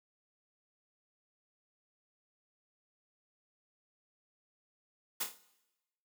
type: noise with echo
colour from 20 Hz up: white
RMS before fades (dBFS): -34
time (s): 5.2-5.24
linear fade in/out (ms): 10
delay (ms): 28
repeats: 5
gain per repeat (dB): -6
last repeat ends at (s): 5.38
effects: noise-tail reverb RT60 1.0 s tail -18 dB re dry + high-pass 150 Hz 12 dB/octave